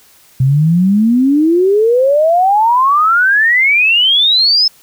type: exponential sweep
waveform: sine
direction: up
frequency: 126.9 to 5274 Hz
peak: -7 dBFS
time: 0.4-4.68 s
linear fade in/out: 5 ms
effects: white hiss -46 dBFS RMS until 4.82 s